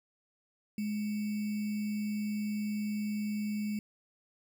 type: tone with sample-and-hold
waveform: sine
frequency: 210 Hz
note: G#3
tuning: 19 cents sharp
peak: -31 dBFS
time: 0.78-3.79 s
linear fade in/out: 2 ms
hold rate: 2450 Hz
effects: none